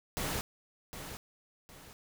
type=noise with echo; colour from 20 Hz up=pink; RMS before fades=-35 dBFS; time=0.17-0.41 s; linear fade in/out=0 ms; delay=760 ms; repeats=2; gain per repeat=-9 dB; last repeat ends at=1.93 s; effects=none